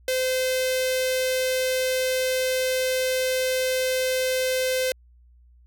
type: tone with notch filter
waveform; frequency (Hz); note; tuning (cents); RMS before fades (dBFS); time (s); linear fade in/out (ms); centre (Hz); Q
sawtooth; 515; C5; -28; -24; 0.08-4.92; 2; 1000; 1
effects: added 60 Hz sine -51 dBFS peak until 5.66 s